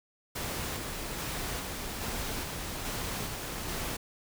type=noise with tremolo; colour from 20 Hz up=pink; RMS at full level=-35 dBFS; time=0.35-3.97 s; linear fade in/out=10 ms; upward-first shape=square; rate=1.2 Hz; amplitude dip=25%; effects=none